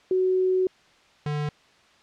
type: tone pair in turn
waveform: sine / square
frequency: 372 / 148.35 Hz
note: F#4 / D3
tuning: +9 / +18 cents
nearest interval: octave + major third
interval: 1591 cents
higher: first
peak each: -19 / -26 dBFS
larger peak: first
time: 0.11-0.67 / 1.26-1.49 s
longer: first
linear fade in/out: 2 ms
effects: white hiss -57 dBFS RMS until 2.02 s + low-pass 4000 Hz 12 dB/octave